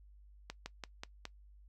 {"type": "slowing click train", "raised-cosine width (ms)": 0.2, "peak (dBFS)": -24, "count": 5, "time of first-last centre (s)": [0.5, 1.254], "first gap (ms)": 160, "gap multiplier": 1.11, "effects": ["noise-tail reverb RT60 0.1 s tail -20 dB re dry", "added 50 Hz sine -56 dBFS peak until 1.68 s"]}